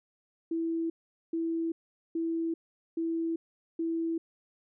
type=tone bursts; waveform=sine; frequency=329.6 Hz; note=E4; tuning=in tune; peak=-28 dBFS; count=5; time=0.51-4.18 s; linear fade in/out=5 ms; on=390 ms; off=430 ms; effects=none